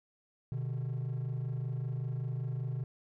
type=tone pair together; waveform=triangle; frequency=124.58 / 149.8 Hz; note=B2 / D3; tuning=+15 / +35 cents; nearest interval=minor third; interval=320 cents; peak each=-31 / -35 dBFS; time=0.52-2.84 s; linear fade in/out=0 ms; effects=tanh soft clip ceiling -28 dBFS